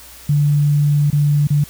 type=tone with dropouts; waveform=sine; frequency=146.1 Hz; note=D3; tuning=9 cents flat; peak=-11 dBFS; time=0.29-1.64 s; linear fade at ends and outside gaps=5 ms; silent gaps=1.103-1.128 / 1.472-1.503 s; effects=added 60 Hz sine -46 dBFS peak until 1.69 s + white hiss -40 dBFS RMS until 1.69 s

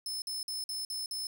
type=tone bursts; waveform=sawtooth; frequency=5240 Hz; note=E8; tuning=11 cents flat; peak=-32 dBFS; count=6; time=0.06-1.27 s; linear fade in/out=2 ms; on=160 ms; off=50 ms; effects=none

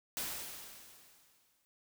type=noise with exponential decay; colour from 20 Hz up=white; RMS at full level=-37 dBFS; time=0.17-1.65 s; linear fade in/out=0 ms; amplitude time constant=320 ms; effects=none

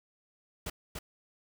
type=noise with echo; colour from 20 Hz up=pink; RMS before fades=-37 dBFS; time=0.66-0.7 s; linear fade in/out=5 ms; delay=290 ms; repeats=1; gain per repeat=-3 dB; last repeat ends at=0.99 s; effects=none

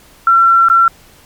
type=tone with dropouts; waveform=sine; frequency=1356 Hz; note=E6; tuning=49 cents sharp; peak=-5 dBFS; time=0.27-0.88 s; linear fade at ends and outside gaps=2 ms; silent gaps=0.686-0.699 s; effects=pink hiss -44 dBFS RMS until 1.25 s + MP3 96 kbps

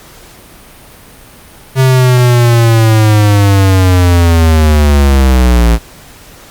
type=linear sweep; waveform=square; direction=down; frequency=132.7 to 55.7 Hz; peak=-5 dBFS; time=1.75-5.79 s; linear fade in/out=50 ms; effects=pink hiss -36 dBFS RMS until 6.5 s + Opus 48 kbps

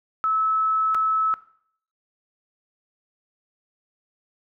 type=tone with dropouts; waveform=sine; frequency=1300 Hz; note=E6; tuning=24 cents flat; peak=-19 dBFS; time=0.24-1.34 s; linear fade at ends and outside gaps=0 ms; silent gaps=0.946-0.95 s; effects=noise-tail reverb RT60 0.6 s tail -17 dB re dry

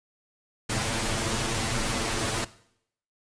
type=noise with comb filter; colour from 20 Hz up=pink; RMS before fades=-28 dBFS; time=0.69-2.45 s; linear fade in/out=10 ms; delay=8.9 ms; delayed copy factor=+1; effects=noise-tail reverb RT60 0.7 s tail -18 dB re dry + resampled to 22050 Hz

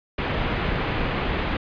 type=low-pass noise; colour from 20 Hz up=pink; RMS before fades=-25 dBFS; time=0.18-1.57 s; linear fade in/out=5 ms; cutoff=3100 Hz; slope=24 dB/octave; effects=resampled to 11025 Hz

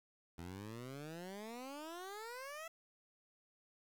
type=exponential sweep; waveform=15% pulse; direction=up; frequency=82.41 to 670 Hz; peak=-40 dBFS; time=0.38-2.68 s; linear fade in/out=5 ms; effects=11-bit

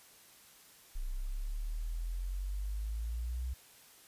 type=exponential sweep; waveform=sine; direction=up; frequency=30.87 to 64.3 Hz; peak=-34 dBFS; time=0.95-3.54 s; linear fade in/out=10 ms; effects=white hiss -59 dBFS RMS until 4.07 s + resampled to 32000 Hz

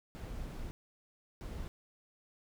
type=noise bursts at uneven times; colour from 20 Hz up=brown; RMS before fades=-42 dBFS; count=2; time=0.15-0.71 / 1.41-1.68 s; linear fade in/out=0 ms; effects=none

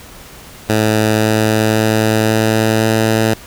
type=tone with pitch steps; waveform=10% pulse; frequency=108.5 / 109.13 / 109.76 / 110.4 / 111.04 Hz; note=A2 / A2 / A2 / A2 / A2; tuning=-24 / -14 / -4 / +6 / +16 cents; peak=-3 dBFS; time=0.69-3.34 s; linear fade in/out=5 ms; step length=530 ms; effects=pink hiss -37 dBFS RMS until 3.46 s

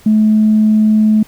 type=tone; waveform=sine; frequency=215.5 Hz; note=A3; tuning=36 cents flat; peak=-6 dBFS; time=0.06-1.23 s; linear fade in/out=5 ms; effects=tanh soft clip ceiling -2 dBFS + pink hiss -44 dBFS RMS until 1.27 s

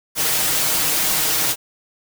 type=noise with comb filter; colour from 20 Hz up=white; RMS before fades=-19 dBFS; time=0.15-1.56 s; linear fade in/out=50 ms; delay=6.4 ms; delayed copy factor=+0.75; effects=none

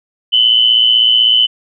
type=tone with amplitude modulation; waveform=sine; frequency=3016 Hz; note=F#7; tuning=32 cents sharp; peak=-4 dBFS; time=0.32-1.47 s; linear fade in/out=20 ms; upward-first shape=sine; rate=116 Hz; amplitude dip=65%; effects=none

